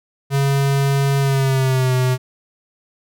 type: tone with pitch glide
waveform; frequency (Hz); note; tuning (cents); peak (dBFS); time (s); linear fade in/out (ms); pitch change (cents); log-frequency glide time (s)
square; 138.59 to 127.82; C#3 to C3; 0 to -40; -15; 0.3-2.18; 50; -140; 1.19-1.93
effects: none